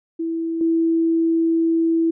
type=tone with level steps; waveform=sine; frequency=329.1 Hz; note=E4; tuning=3 cents flat; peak=-21 / -15 dBFS; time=0.19-2.11 s; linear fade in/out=10 ms; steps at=0.61 s; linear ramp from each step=2 ms; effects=none